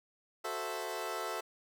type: chord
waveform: 20% pulse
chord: F# half-diminished seventh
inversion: none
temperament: equal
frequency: 370 / 440 / 523.3 / 659.3 Hz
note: F#4 / A4 / C5 / E5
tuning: 0 / 0 / 0 / 0 cents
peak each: -38 / -36 / -39 / -36 dBFS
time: 0.44-1.41 s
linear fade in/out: 10 ms
effects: none